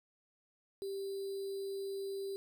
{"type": "tone with sample-and-hold", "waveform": "sine", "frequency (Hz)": 392, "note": "G4", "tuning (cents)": 0, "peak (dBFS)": -37, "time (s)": [0.82, 2.36], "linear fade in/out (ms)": 0, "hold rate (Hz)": 4410, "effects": []}